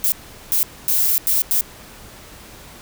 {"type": "noise bursts at uneven times", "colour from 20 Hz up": "violet", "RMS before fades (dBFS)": -17, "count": 5, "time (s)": [[0.04, 0.12], [0.52, 0.63], [0.88, 1.18], [1.27, 1.42], [1.51, 1.61]], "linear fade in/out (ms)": 0, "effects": ["pink hiss -41 dBFS RMS until 2.81 s"]}